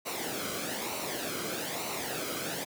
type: noise with flanger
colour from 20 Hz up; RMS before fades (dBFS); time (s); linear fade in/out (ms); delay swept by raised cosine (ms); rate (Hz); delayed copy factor
pink; -35; 0.05-2.65; 20; 0.59 to 1.13; 1.1; -0.6
effects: high-pass 150 Hz 12 dB/octave